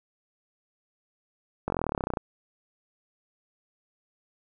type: slowing click train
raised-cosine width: 1 ms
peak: -14 dBFS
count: 19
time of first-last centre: 1.68-2.172 s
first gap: 21 ms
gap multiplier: 1.03
effects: none